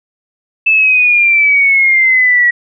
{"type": "exponential sweep", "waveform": "sine", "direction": "down", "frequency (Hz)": [2638, 1918], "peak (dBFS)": -6, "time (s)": [0.66, 2.51], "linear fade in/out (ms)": 10, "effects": []}